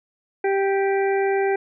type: harmonic tone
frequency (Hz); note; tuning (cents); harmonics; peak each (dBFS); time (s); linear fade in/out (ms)
392; G4; 0; 1 / 2 / 4 / 5 / 6; -19 / -25 / -31 / -33 / -35; 0.44-1.56; 5
effects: none